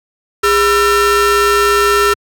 35% pulse ring-modulated tone, 466.2 Hz, A#4, in tune, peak -4 dBFS, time 0.43-2.14 s, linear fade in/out 10 ms, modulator 874 Hz, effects high-pass 100 Hz 12 dB/octave

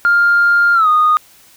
sine tone with pitch glide, 1402 to 1234.7 Hz, F6 to D#6, +6 to -14 cents, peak -7 dBFS, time 0.05-1.17 s, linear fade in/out 0 ms, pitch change -220 cents, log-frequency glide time 0.74-0.88 s, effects tanh soft clip ceiling -4 dBFS + white hiss -46 dBFS RMS until 1.56 s

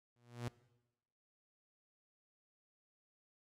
sawtooth tone with exponential growth, 120 Hz, B2, 49 cents flat, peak -33 dBFS, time 0.16-0.48 s, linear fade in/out 0 ms, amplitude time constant 68 ms, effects noise-tail reverb RT60 1.0 s tail -20 dB re dry + low-pass 11000 Hz 12 dB/octave

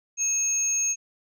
sine tone pair together, 2575 / 6500 Hz, E7 / G#8, -41 / -38 cents, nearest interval octave + major third, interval 1603 cents, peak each -32 / -21 dBFS, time 0.17-0.96 s, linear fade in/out 50 ms, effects tanh soft clip ceiling -18 dBFS

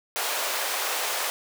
pink high-pass noise, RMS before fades -28 dBFS, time 0.16-1.3 s, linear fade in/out 0 ms, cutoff 530 Hz, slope 24 dB/octave, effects none

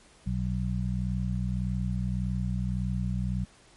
harmonic tone, 61.74 Hz, B1, in tune, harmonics 1 / 2 / 3, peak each -31 / -31 / -31 dBFS, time 0.26-3.45 s, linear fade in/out 10 ms, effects pink hiss -57 dBFS RMS until 3.76 s + MP3 48 kbps

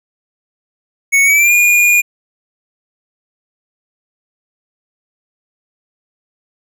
square tone with pitch glide, 2217 to 2432 Hz, C#7 to D#7, 0 to -40 cents, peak -8 dBFS, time 1.12-2.02 s, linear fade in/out 20 ms, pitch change +160 cents, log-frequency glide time 1.24-1.53 s, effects none

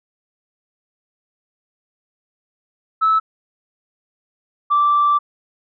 sine tone pair in turn, 1305 / 1169.7 Hz, E6 / D6, -18 / -7 cents, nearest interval major second, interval 189 cents, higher first, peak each -11 dBFS, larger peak neither, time 3.01-3.2 / 4.7-5.19 s, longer second, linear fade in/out 20 ms, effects tanh soft clip ceiling -8 dBFS

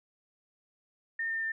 sine tone with pitch steps, 1821 / 1808.4 / 1795.9 Hz, A#6 / A6 / A6, -41 / +47 / +35 cents, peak -30 dBFS, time 1.19-1.52 s, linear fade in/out 5 ms, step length 110 ms, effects none

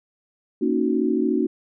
sine chord, D# minor seventh, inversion second, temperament equal, 233.1 / 277.2 / 311.1 / 370 Hz, A#3 / C#4 / D#4 / F#4, 0 / 0 / 0 / 0 cents, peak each -24 dBFS, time 0.61-1.47 s, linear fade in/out 10 ms, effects none

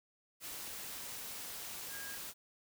sine tone in noise, 1630 Hz, G#6, 33 cents flat, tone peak -47 dBFS, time 1.89-2.19 s, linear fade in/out 50 ms, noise white, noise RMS -45 dBFS, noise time 0.4-2.34 s, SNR -5 dB, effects none

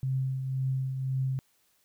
sine tone with tremolo, 132.1 Hz, C3, 17 cents sharp, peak -25 dBFS, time 0.03-1.39 s, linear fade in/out 0 ms, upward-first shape triangle, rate 1.9 Hz, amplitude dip 50%, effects white hiss -69 dBFS RMS until 1.84 s

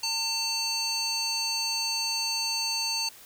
square tone with band-pass filter, 900 Hz, A5, 39 cents sharp, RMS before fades -29 dBFS, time 0.03-3.09 s, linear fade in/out 5 ms, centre 5000 Hz, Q 3.2, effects white hiss -50 dBFS RMS until 3.25 s

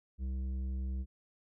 sine tone with tanh clipping, 65.1 Hz, C2, 8 cents flat, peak -35 dBFS, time 0.18-1.06 s, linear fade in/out 50 ms, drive 9 dB, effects none

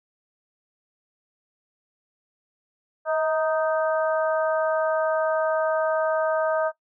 harmonic tone with a mistuned harmonic, 311.1 Hz, D#4, in tune, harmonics 2 / 3 / 4 / 5, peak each -22 / -30 / -30 / -32 dBFS, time 3.05-6.72 s, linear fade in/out 50 ms, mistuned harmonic 2, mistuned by +35 cents, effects noise-tail reverb RT60 0.1 s tail -17 dB re dry

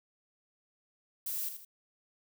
violet noise with echo, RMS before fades -36 dBFS, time 1.26-1.49 s, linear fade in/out 5 ms, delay 80 ms, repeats 2, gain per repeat -8 dB, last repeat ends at 1.65 s, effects none

